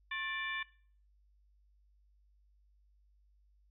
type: harmonic tone with a mistuned harmonic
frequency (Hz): 588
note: D5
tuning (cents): +2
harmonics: 2 / 3 / 4 / 5 / 6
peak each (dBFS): -44 / -39 / -42 / -50 / -45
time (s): 0.11-0.63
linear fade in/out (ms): 5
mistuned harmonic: 2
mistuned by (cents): -150
effects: noise-tail reverb RT60 0.5 s tail -20 dB re dry + added 50 Hz sine -65 dBFS peak until 3.7 s